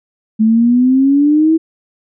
sine exponential sweep, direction up, 215.8 to 327.2 Hz, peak -7 dBFS, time 0.39-1.58 s, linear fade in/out 20 ms, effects none

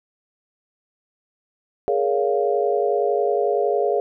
sine chord, Bb minor seventh, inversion third, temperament equal with one note detuned, 415.3 / 466.2 / 560.8 / 698.5 Hz, Ab4 / Bb4 / Db5 / F5, 0 / 0 / +20 / 0 cents, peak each -21 / -24 / -24 / -24 dBFS, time 1.88-4 s, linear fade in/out 0 ms, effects none

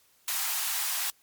white high-pass noise, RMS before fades -30 dBFS, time 0.28-1.1 s, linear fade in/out 0 ms, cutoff 710 Hz, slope 48 dB/octave, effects white hiss -64 dBFS RMS until 1.22 s + MP3 96 kbps

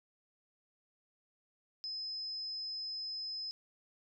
sine tone, 5100 Hz, D#8, 42 cents sharp, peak -38 dBFS, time 1.84-3.51 s, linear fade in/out 0 ms, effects none

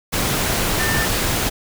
sine tone in noise, 1793 Hz, A6, 32 cents sharp, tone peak -22 dBFS, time 0.79-1.06 s, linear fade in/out 20 ms, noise pink, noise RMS -20 dBFS, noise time 0.12-1.5 s, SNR -5 dB, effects none

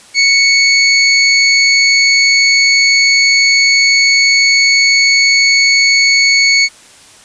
25% pulse tone, 2217 Hz, C#7, in tune, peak -3 dBFS, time 0.14-6.69 s, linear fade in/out 50 ms, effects white hiss -40 dBFS RMS until 7.24 s + resampled to 22050 Hz

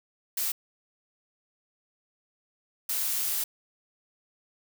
blue noise bursts at uneven times, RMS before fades -29 dBFS, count 2, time 0.37-0.52 / 2.89-3.44 s, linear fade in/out 5 ms, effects none

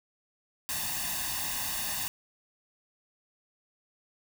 white noise with comb filter, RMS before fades -33 dBFS, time 0.69-2.08 s, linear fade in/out 0 ms, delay 1.1 ms, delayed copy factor +0.8, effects none

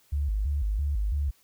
sine tone with vibrato, 60.8 Hz, B1, 26 cents flat, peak -24 dBFS, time 0.12-1.31 s, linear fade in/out 10 ms, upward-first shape square, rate 3 Hz, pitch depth 290 cents each way, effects white hiss -63 dBFS RMS until 1.43 s

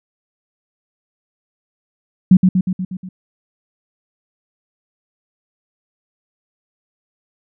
sine tone with echo, 185 Hz, F#3, in tune, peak -3 dBFS, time 2.31-2.37 s, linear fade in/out 5 ms, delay 120 ms, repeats 6, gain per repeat -4 dB, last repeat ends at 3.09 s, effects none

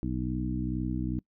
harmonic tone with a mistuned harmonic, 62.3 Hz, B1, 16 cents sharp, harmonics 1 / 2 / 3 / 4 / 5, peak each -35 / -35 / -35 / -35 / -35 dBFS, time 0.03-1.19 s, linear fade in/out 0 ms, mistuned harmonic 1, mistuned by -30 cents, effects noise-tail reverb RT60 0.1 s tail -24 dB re dry

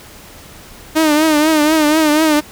sawtooth tone with vibrato, 307.8 Hz, D#4, 19 cents flat, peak -6 dBFS, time 0.95-2.41 s, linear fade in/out 20 ms, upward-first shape triangle, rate 4.1 Hz, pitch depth 86 cents each way, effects pink hiss -38 dBFS RMS until 2.51 s

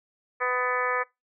harmonic tone, 250 Hz, B3, 21 cents sharp, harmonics 2 / 3 / 4 / 5 / 6 / 7 / 8 / 9, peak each -30 / -38 / -32 / -29 / -39 / -30 / -35 / -35 dBFS, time 0.4-1.04 s, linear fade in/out 20 ms, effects noise-tail reverb RT60 0.2 s tail -23 dB re dry

